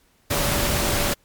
sine tone in noise, 577 Hz, D5, 31 cents flat, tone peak -30 dBFS, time 0.3-1.14 s, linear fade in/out 10 ms, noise pink, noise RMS -22 dBFS, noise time 0.3-1.14 s, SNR -11 dB, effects pink hiss -61 dBFS RMS until 1.24 s + MP3 96 kbps

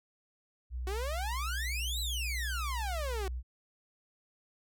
sine tone, 61.74 Hz, B1, in tune, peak -34 dBFS, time 0.7-3.43 s, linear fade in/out 50 ms
sawtooth exponential two-way sweep, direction up then down, 364.7 to 4071 to 364.7 Hz, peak -32 dBFS, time 0.87-3.28 s, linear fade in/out 2 ms, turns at 2 s
effects none

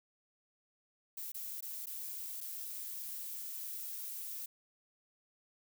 violet noise with dropouts, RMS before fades -43 dBFS, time 1.17-4.46 s, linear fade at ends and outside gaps 5 ms, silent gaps 1.32-1.344 / 1.607-1.624 / 1.858-1.868 / 2.406-2.41 s, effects none

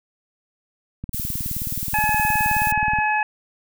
click train, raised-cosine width 5 ms, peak -18 dBFS, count 38, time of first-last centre 1.04-2.987 s, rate 19 Hz
violet noise, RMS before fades -28 dBFS, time 1.13-2.72 s, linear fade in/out 5 ms
harmonic tone, 851 Hz, G#5, 42 cents sharp, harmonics 1 / 2 / 3, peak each -20 / -23 / -25 dBFS, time 1.94-3.23 s, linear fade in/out 2 ms
effects none

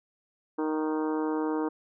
harmonic tone with a mistuned harmonic, 155.56 Hz, D#3, in tune, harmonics 2 / 3 / 4 / 5 / 6 / 7 / 8 / 9 / 10, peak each -28 / -32 / -44 / -41 / -37 / -43 / -44 / -49 / -49 dBFS, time 0.58-1.69 s, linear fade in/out 10 ms, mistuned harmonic 8, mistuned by -20 cents, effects none

